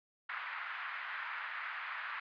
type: band-pass noise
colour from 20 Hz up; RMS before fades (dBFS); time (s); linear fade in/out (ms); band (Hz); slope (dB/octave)
white; -42; 0.29-2.2; 5; 1100 to 2000; 24
effects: resampled to 11025 Hz